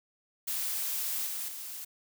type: noise with level steps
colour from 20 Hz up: blue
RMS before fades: -33 / -36 / -41 dBFS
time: 0.47-1.85 s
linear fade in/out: 10 ms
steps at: 1.26 / 1.48 s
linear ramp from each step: 5 ms
effects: none